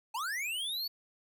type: linear sweep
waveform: square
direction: up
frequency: 830 to 4530 Hz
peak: -34 dBFS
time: 0.14-0.88 s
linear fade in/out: 10 ms
effects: none